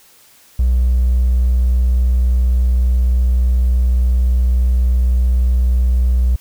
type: tone with hard clipping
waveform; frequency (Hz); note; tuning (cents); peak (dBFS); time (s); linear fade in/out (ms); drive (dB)
triangle; 61.74; B1; 0; -10; 0.59-6.36; 5; 2
effects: white hiss -48 dBFS RMS until 6.4 s